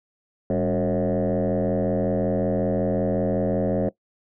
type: tone with frequency modulation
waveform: sine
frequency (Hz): 370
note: F#4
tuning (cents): 0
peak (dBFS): -18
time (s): 0.5-3.89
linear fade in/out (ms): 2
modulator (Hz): 85.4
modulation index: 3
effects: noise-tail reverb RT60 0.1 s tail -20 dB re dry + tanh soft clip ceiling -17 dBFS

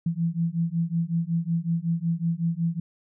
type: beating tone pair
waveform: sine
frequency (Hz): 164.81 / 170.21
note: E3 / F3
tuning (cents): 0 / -44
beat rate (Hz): 5.4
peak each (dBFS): -26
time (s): 0.06-2.8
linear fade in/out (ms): 5
effects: none

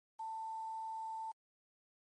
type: tone with quantisation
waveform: sine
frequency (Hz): 889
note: A5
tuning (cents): +18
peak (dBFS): -40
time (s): 0.19-1.32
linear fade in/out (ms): 10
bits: 10
effects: low-pass 11000 Hz 12 dB/octave + MP3 48 kbps

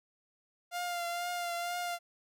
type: tone with vibrato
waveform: sawtooth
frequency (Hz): 698.5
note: F5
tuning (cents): 0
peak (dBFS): -30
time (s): 0.71-1.99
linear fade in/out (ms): 50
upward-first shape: triangle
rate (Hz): 2.1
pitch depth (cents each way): 31
effects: none

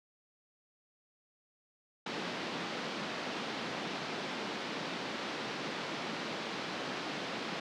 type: band-pass noise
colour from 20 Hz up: pink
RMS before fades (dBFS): -39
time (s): 2.06-7.6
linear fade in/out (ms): 5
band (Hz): 180 to 4700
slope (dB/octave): 24
effects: none

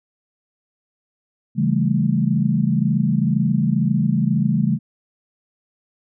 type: chord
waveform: sine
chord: A dominant seventh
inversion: first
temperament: just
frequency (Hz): 137.5 / 165 / 198 / 220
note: C#3 / E3 / G3 / A3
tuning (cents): -14 / +2 / +18 / 0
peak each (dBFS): -21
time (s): 1.55-4.79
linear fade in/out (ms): 50
effects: none

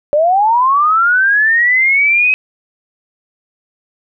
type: linear sweep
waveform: sine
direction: up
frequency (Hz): 569 to 2550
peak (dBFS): -8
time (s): 0.13-2.34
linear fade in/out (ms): 0
effects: none

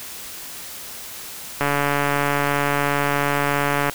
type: click train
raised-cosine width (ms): 0.5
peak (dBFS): -5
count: 328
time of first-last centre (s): 1.61-3.897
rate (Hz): 143
effects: white hiss -35 dBFS RMS until 3.94 s

